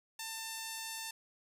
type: tone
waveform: 5% pulse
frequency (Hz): 895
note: A5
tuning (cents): +29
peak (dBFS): -28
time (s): 0.19-1.11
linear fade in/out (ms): 5
effects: none